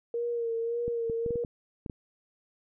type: tone with vibrato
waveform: sine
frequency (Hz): 466.2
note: A#4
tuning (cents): 0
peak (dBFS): -28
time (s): 0.14-1.44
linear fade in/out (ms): 2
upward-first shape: sine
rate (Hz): 1.8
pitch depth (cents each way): 36
type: clicks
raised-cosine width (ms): 3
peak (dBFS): -24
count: 8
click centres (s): 0.88 / 1.098 / 1.262 / 1.307 / 1.357 / 1.448 / 1.862 / 1.898
effects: none